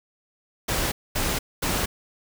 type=noise bursts; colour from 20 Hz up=pink; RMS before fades=-25 dBFS; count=3; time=0.68-1.86 s; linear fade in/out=10 ms; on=240 ms; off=230 ms; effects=none